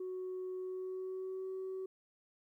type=tone with pitch glide; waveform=sine; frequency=370 to 378 Hz; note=F#4 to F#4; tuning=0 to +37 cents; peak=-37 dBFS; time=0-1.86 s; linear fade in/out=5 ms; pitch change=+37 cents; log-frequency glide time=0.57-1.45 s; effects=tanh soft clip ceiling -36 dBFS + 13-bit